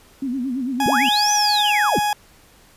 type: tone with vibrato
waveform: sine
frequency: 257.1 Hz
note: C4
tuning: 30 cents flat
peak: -21 dBFS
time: 0.22-1.09 s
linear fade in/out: 5 ms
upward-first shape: sine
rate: 8.9 Hz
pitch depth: 130 cents each way
type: tone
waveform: 40% pulse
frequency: 834 Hz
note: G#5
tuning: 7 cents sharp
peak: -17 dBFS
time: 0.8-2.13 s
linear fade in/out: 2 ms
type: linear two-way sweep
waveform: sine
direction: up then down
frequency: 120.7 to 6150 to 120.7 Hz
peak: -18 dBFS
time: 0.86-1.99 s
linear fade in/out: 0 ms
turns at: 1.32 s
effects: pink hiss -51 dBFS RMS until 2.76 s + resampled to 32000 Hz